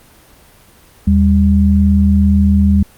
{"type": "tone pair together", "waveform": "sine", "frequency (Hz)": [79.1, 199.32], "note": ["D#2", "G3"], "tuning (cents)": [29, 29], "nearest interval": "octave + major third", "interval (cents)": 1600, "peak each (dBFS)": -10, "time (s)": [1.07, 2.83], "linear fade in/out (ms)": 5, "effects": ["pink hiss -45 dBFS RMS until 2.97 s", "Opus 24 kbps"]}